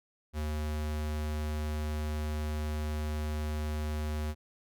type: tone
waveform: square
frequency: 76 Hz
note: D#2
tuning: 40 cents flat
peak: -32 dBFS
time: 0.33-4.35 s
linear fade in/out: 50 ms
effects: none